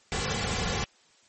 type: noise with comb filter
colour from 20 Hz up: pink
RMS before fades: -29 dBFS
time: 0.12-0.84 s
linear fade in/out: 0 ms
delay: 3.2 ms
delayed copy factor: -0.65
effects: white hiss -61 dBFS RMS until 1.28 s + MP3 32 kbps